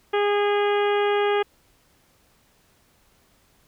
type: harmonic tone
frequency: 410 Hz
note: G#4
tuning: 22 cents flat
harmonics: 1 / 2 / 3 / 4 / 5 / 6 / 7 / 8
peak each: -20 / -26 / -30 / -32 / -34 / -36 / -37 / -38 dBFS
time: 0.13-1.43 s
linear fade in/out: 10 ms
effects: pink hiss -61 dBFS RMS until 3.67 s